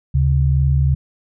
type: tone pair together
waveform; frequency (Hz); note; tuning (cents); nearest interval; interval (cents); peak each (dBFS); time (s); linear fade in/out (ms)
sine; 73.42 / 136.22; D2 / C#3; 0 / -30; major seventh; 1070; -15; 0.14-0.95; 10
effects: none